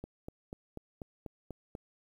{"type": "click train", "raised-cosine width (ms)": 2, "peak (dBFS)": -28, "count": 8, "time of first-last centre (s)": [0.04, 1.751], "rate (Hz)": 4.09, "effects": ["10-bit"]}